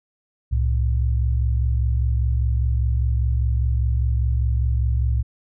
sine tone pair together, 66 / 111 Hz, C2 / A2, +16 / +16 cents, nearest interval major sixth, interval 900 cents, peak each -18 / -23 dBFS, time 0.51-5.23 s, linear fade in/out 20 ms, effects none

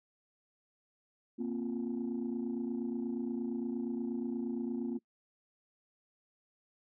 sine chord, Bb suspended second, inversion none, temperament equal, 233.1 / 261.6 / 349.2 Hz, Bb3 / C4 / F4, 0 / 0 / 0 cents, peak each -35 / -37 / -39 dBFS, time 1.38-4.99 s, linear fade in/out 20 ms, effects noise-tail reverb RT60 0.1 s tail -25 dB re dry + tanh soft clip ceiling -28 dBFS

